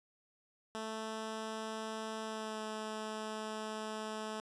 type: tone with pitch glide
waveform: 10% pulse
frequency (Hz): 220 to 216.7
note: A3 to A3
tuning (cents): 0 to -26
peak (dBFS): -31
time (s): 0.75-4.4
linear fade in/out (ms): 0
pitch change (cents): -26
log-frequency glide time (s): 2.23-2.61
effects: resampled to 22050 Hz